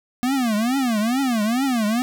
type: tone with vibrato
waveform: square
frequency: 239.6 Hz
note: A#3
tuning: 48 cents sharp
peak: -19 dBFS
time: 0.23-2.02 s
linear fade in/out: 0 ms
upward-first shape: triangle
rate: 2.3 Hz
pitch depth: 280 cents each way
effects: none